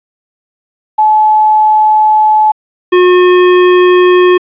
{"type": "tone pair in turn", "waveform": ["sine", "square"], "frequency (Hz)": [859, 361.2], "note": ["A5", "F#4"], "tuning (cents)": [-42, -42], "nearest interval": "octave + minor third", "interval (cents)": 1500, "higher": "first", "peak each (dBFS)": -4, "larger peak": "neither", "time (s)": [[0.98, 2.52], [2.92, 4.38]], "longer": "first", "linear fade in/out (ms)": 10, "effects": ["resampled to 8000 Hz", "7-bit"]}